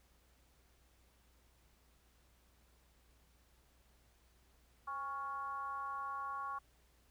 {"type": "tone with frequency modulation", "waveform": "sine", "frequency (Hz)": 1108.7, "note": "C#6", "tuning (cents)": 0, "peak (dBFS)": -39, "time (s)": [4.87, 6.59], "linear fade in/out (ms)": 10, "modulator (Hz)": 294, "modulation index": 0.7, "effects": ["added 60 Hz sine -69 dBFS peak until 7.1 s", "pink hiss -72 dBFS RMS until 7.1 s"]}